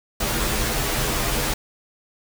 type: noise with comb filter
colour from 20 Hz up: pink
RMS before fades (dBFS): -23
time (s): 0.2-1.54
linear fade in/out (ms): 5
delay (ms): 11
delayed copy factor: -0.95
effects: none